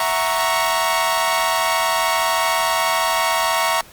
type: chord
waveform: sawtooth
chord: F# dominant seventh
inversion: third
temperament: equal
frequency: 659.3 / 740 / 932.3 / 1108.7 Hz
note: E5 / F#5 / A#5 / C#6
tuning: 0 / 0 / 0 / 0 cents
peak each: -19 / -23 / -17 / -18 dBFS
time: 0-3.81 s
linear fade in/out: 2 ms
effects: pink hiss -44 dBFS RMS until 3.92 s + Opus 32 kbps